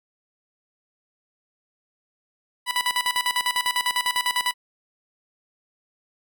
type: tone with tremolo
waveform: 15% pulse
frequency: 988 Hz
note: B5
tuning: in tune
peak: -13 dBFS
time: 2.66-4.54 s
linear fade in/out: 50 ms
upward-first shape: square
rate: 10 Hz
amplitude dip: 80%
effects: none